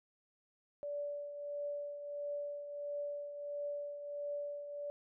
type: tone with tremolo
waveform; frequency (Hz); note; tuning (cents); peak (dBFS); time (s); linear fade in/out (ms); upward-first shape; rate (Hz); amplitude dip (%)
sine; 579; D5; -25; -36; 0.83-4.9; 0; triangle; 1.5; 60
effects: none